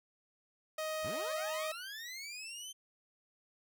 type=tone; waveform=sawtooth; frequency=626 Hz; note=D#5; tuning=10 cents sharp; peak=-32 dBFS; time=0.78-1.72 s; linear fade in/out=5 ms
type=linear sweep; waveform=20% pulse; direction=up; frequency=45.3 to 3136 Hz; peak=-38 dBFS; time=1.03-2.73 s; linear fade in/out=20 ms
effects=none